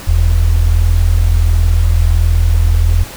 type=tone pair together; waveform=sine; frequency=40.96 / 82.41 Hz; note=E1 / E2; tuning=-10 / 0 cents; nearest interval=octave; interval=1210 cents; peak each=-10 dBFS; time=0.07-3.04 s; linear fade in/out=10 ms; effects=pink hiss -30 dBFS RMS until 3.16 s